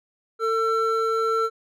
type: tone pair together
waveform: triangle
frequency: 448.8 / 1345 Hz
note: A4 / E6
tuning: +34 / +34 cents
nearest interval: octave + perfect fifth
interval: 1900 cents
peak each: -21 dBFS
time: 0.39-1.5 s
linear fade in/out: 50 ms
effects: none